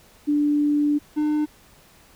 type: tone pair in turn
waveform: sine / triangle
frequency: 293.7 / 301.3 Hz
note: D4 / D4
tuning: 0 / +44 cents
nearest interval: unison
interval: 44 cents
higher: second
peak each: -17 dBFS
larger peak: neither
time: 0.27-0.99 / 1.16-1.46 s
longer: first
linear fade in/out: 20 ms
effects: pink hiss -53 dBFS RMS until 2.15 s